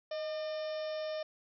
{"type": "harmonic tone with a mistuned harmonic", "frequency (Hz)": 603, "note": "D5", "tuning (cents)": 46, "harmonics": [1, 2, 3, 4, 5, 6, 7, 8, 9], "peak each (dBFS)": [-35, -51, -51, -54, -54, -53, -58, -57, -53], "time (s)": [0.11, 1.23], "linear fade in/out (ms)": 5, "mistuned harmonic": 1, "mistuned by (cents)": 53, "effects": []}